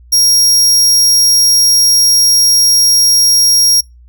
sawtooth tone, 5600 Hz, F8, 4 cents sharp, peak -4 dBFS, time 0.12-3.81 s, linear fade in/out 10 ms, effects noise-tail reverb RT60 0.2 s tail -25 dB re dry + added 60 Hz sine -37 dBFS peak until 4.08 s

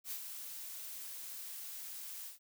blue noise with ADSR envelope, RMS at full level -40 dBFS, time 0.04-2.39 s, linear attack 74 ms, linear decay 74 ms, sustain -6 dB, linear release 130 ms, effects none

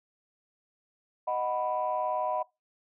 sine chord, B major, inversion first, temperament equal, 622.3 / 740 / 987.8 Hz, D#5 / F#5 / B5, 0 / 0 / 0 cents, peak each -31 dBFS, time 1.27-2.43 s, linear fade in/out 10 ms, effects noise-tail reverb RT60 0.2 s tail -21 dB re dry + tanh soft clip ceiling -19 dBFS

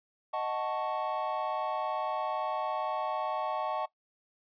triangle chord, D# half-diminished seventh, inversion none, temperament equal, 622.3 / 740 / 880 / 1108.7 Hz, D#5 / F#5 / A5 / C#6, 0 / 0 / 0 / 0 cents, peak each -34 dBFS, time 0.33-3.86 s, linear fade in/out 10 ms, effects noise-tail reverb RT60 0.1 s tail -19 dB re dry + resampled to 11025 Hz

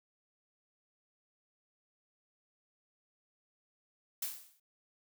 blue noise with exponential decay, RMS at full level -34 dBFS, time 4.22-4.6 s, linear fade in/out 5 ms, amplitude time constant 81 ms, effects none

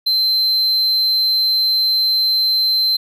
triangle tone, 4100 Hz, C8, 36 cents flat, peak -12 dBFS, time 0.06-2.97 s, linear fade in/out 10 ms, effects none

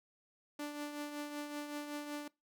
sawtooth tone with tremolo, 293.7 Hz, D4, in tune, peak -34 dBFS, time 0.59-2.28 s, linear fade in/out 5 ms, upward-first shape triangle, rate 5.3 Hz, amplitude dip 55%, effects noise-tail reverb RT60 0.2 s tail -22 dB re dry

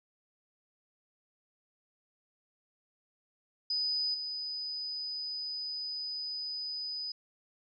sine tone with level steps, 4987 Hz, D#8, 3 cents sharp, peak -29 / -35 dBFS, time 3.7-7.12 s, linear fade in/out 5 ms, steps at 4.14 s, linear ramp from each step 5 ms, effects none

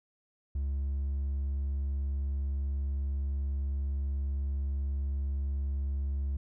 sine tone with hard clipping, 69.3 Hz, C#2, in tune, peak -30 dBFS, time 0.55-6.37 s, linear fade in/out 5 ms, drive 2 dB, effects none

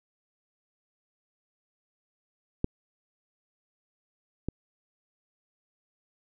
clicks, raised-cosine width 3 ms, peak -12 / -17 dBFS, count 2, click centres 2.644 / 4.486 s, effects none

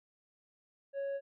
sine tone with tanh clipping, 554.4 Hz, C#5, in tune, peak -35 dBFS, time 0.93-1.21 s, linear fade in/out 50 ms, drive 4 dB, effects none

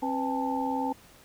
sine tone cluster, 267.5 / 499.7 / 804 / 883 Hz, C4 / B4 / G5 / A5, +38 / +20 / +44 / +6 cents, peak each -30 / -36 / -34 / -31 dBFS, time 0.02-0.93 s, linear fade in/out 10 ms, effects pink hiss -55 dBFS RMS until 1.24 s

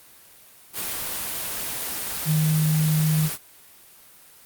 sine tone in noise, 155.56 Hz, D#3, in tune, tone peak -18 dBFS, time 2.25-3.3 s, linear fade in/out 50 ms, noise white, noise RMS -29 dBFS, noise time 0.73-3.38 s, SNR +8 dB, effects white hiss -50 dBFS RMS until 4.45 s + Opus 32 kbps

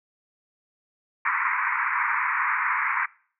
pink band-pass noise, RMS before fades -25 dBFS, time 1.25-3.06 s, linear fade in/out 5 ms, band 930 to 2300 Hz, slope 96 dB/octave, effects noise-tail reverb RT60 0.5 s tail -23 dB re dry

